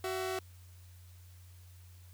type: tone pair together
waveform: sawtooth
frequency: 375.6 / 667.8 Hz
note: F#4 / E5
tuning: +26 / +22 cents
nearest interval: minor seventh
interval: 996 cents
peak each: -31 / -37 dBFS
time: 0.04-0.39 s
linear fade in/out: 2 ms
effects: added 90 Hz sine -52 dBFS peak until 2.13 s + white hiss -64 dBFS RMS until 2.13 s